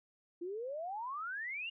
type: exponential sweep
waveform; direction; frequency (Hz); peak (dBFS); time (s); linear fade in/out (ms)
sine; up; 334.5 to 2883; -38; 0.41-1.7; 10
effects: none